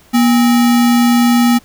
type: tone with sample-and-hold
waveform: sine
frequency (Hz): 239.6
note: A#3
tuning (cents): +48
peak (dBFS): -7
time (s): 0.13-1.59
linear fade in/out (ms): 20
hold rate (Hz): 1050
effects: pink hiss -47 dBFS RMS until 1.64 s